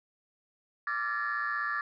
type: tone cluster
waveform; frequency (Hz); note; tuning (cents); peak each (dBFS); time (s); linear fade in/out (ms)
sine; 1173 / 1367 / 1713 / 1829; D6 / F6 / A6 / A#6; -2 / -37 / -47 / -33; -33 / -36 / -32 / -38; 0.87-1.81; 2
effects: tanh soft clip ceiling -23 dBFS